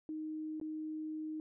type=tone with dropouts; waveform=sine; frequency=311.1 Hz; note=D#4; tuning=in tune; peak=-38 dBFS; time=0.09-1.4 s; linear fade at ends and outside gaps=1 ms; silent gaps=0.6-0.613 s; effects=none